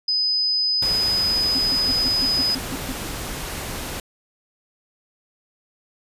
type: tone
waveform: sine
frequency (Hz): 5010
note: D#8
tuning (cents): +11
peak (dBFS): -18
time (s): 0.08-2.55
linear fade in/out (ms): 5
type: noise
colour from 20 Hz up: pink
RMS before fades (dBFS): -30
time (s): 0.82-4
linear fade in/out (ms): 2
type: tone bursts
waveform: triangle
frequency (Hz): 261.6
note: C4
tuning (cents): 0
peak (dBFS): -24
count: 9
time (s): 1.55-2.923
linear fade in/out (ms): 5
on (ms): 37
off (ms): 130
effects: resampled to 32000 Hz